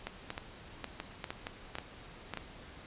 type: clicks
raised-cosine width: 0.3 ms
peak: -21 dBFS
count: 12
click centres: 0.07 / 0.304 / 0.379 / 0.843 / 1.001 / 1.242 / 1.305 / 1.469 / 1.754 / 1.785 / 2.337 / 2.373 s
effects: pink hiss -51 dBFS RMS until 2.86 s + resampled to 8000 Hz